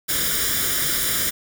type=noise with comb filter; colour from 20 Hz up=white; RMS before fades=-22 dBFS; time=0.08-1.31 s; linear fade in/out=20 ms; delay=0.57 ms; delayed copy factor=+0.75; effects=none